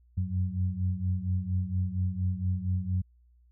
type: tone cluster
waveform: sine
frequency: 90.3 / 94.6 / 184.9 Hz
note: F#2 / F#2 / F#3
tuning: -42 / +39 / -1 cents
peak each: -30 / -30 / -35 dBFS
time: 0.17-3.02 s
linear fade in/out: 10 ms
effects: added 60 Hz sine -58 dBFS peak until 3.51 s